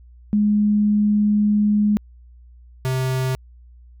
sine / square tone pair in turn, 208.7 / 130.16 Hz, G#3 / C3, +9 / -9 cents, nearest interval minor sixth, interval 818 cents, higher first, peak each -14 / -20 dBFS, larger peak first, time 0.33-1.97 / 2.85-3.35 s, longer first, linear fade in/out 0 ms, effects added 60 Hz sine -43 dBFS peak until 4 s

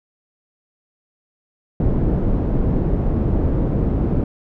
pink low-pass noise, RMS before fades -18 dBFS, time 1.8-4.24 s, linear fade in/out 2 ms, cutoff 360 Hz, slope 12 dB/octave, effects none

